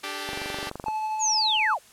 5% pulse chord, D suspended fourth, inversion none, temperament equal with one note detuned, 293.7 / 392 / 432.7 Hz, D4 / G4 / A4, 0 / 0 / -29 cents, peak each -25 / -22 / -28 dBFS, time 0.03-0.7 s, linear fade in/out 10 ms
click train, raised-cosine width 1 ms, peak -20 dBFS, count 15, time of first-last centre 0.29-0.883 s, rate 23.6 Hz
triangle tone with tremolo, 866 Hz, A5, 28 cents flat, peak -23 dBFS, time 0.86-1.74 s, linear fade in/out 2 ms, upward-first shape sine, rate 12 Hz, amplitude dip 25%
sine linear sweep, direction down, 7040 to 475.4 Hz, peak -21 dBFS, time 1.19-1.79 s, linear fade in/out 50 ms
effects white hiss -53 dBFS RMS until 1.92 s + low-pass 11000 Hz 12 dB/octave

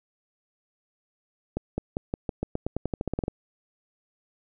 accelerating click train, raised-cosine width 2 ms, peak -14 dBFS, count 17, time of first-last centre 1.57-3.281 s, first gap 210 ms, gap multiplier 0.9, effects none

